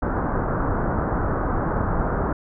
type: low-pass noise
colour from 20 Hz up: pink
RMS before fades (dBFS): -23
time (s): 0.02-2.33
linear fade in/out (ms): 5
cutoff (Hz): 1500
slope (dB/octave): 48
effects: none